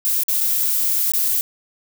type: noise with dropouts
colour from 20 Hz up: violet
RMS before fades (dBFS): -19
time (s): 0.05-1.41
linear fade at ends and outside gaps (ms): 0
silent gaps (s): 0.235-0.283 / 0.405-0.41 / 1.119-1.136
effects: none